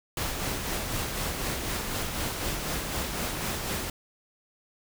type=noise with tremolo; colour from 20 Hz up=pink; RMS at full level=-30 dBFS; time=0.17-3.9 s; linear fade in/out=2 ms; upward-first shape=sine; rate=4 Hz; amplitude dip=35%; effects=none